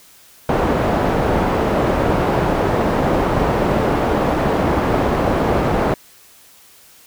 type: low-pass noise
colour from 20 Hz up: white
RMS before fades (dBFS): -17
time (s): 0.49-5.94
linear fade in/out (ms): 2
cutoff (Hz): 680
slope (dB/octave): 12
effects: white hiss -47 dBFS RMS until 7.06 s

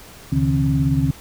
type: tone cluster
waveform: sine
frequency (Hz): 73.8 / 126 / 142.6 / 160.6 / 268.1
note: D2 / B2 / C#3 / E3 / C4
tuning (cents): +9 / +35 / +49 / -45 / +42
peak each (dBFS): -25 / -27 / -18 / -24 / -21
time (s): 0.32-1.11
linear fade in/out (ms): 5
effects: pink hiss -42 dBFS RMS until 1.2 s

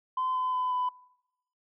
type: tone with pitch steps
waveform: sine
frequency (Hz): 1026 / 1017.1 / 1008.4 / 999.7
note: C6 / C6 / B5 / B5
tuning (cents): -34 / -49 / +36 / +21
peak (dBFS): -25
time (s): 0.17-0.89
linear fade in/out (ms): 5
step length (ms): 180
effects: noise-tail reverb RT60 1.0 s tail -25 dB re dry + tanh soft clip ceiling -23 dBFS

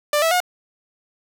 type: tone with pitch steps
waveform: sawtooth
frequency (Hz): 592 / 653.1 / 720.5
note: D5 / E5 / F#5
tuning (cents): +14 / -16 / -46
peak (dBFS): -12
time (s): 0.13-0.403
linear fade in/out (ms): 2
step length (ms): 91
effects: none

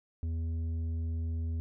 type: tone with tanh clipping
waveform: sine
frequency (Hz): 82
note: E2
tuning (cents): -9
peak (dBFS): -32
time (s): 0.23-1.6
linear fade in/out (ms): 0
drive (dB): 7
effects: none

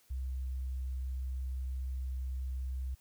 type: tone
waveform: sine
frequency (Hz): 64.7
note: C2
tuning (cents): -19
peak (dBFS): -34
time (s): 0.1-2.95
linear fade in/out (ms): 10
effects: white hiss -67 dBFS RMS until 3 s

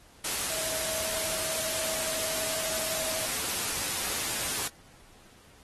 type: tone in noise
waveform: sine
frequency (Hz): 640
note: D#5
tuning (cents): +49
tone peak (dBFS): -38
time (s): 0.5-3.26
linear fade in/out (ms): 5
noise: white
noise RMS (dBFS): -31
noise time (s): 0.24-4.68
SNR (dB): -10
effects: pink hiss -57 dBFS RMS until 5.63 s + AAC 32 kbps

